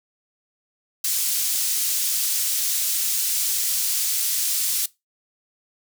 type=high-pass noise; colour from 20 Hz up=pink; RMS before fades=-23 dBFS; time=1.04-4.86 s; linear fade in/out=5 ms; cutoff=5900 Hz; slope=12 dB/octave; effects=noise-tail reverb RT60 0.2 s tail -20 dB re dry